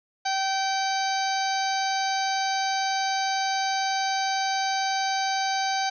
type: harmonic tone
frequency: 773 Hz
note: G5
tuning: 24 cents flat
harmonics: 1 / 2 / 3 / 4 / 5 / 6 / 7 / 8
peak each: -25 / -32 / -36 / -39 / -36 / -33 / -44 / -36 dBFS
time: 0.25-5.9 s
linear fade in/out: 10 ms
effects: none